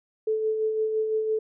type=tone with tremolo; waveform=sine; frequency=436.5 Hz; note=A4; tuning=14 cents flat; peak=-21 dBFS; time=0.27-1.39 s; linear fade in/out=5 ms; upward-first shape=sine; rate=5.9 Hz; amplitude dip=40%; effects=none